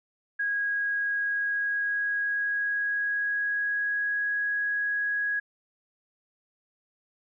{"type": "tone with pitch glide", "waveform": "sine", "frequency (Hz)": [1646, 1661.3], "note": ["G#6", "G#6"], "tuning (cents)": [-16, 0], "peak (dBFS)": -25, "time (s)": [0.39, 5.4], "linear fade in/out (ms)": 10, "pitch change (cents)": 16, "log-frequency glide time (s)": [1.2, 4.32], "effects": []}